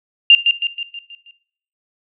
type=tone with echo; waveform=sine; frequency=2794 Hz; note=F7; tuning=in tune; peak=-3 dBFS; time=0.3-0.35 s; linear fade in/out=2 ms; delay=160 ms; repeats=6; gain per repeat=-6 dB; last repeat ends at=1.31 s; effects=noise-tail reverb RT60 0.6 s tail -17 dB re dry